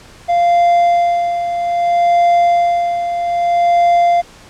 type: tone with tremolo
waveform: triangle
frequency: 694 Hz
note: F5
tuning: 11 cents flat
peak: -6 dBFS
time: 0.28-4.22 s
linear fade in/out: 20 ms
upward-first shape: sine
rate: 0.62 Hz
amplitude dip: 60%
effects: pink hiss -41 dBFS RMS until 4.49 s + low-pass 8000 Hz 12 dB/octave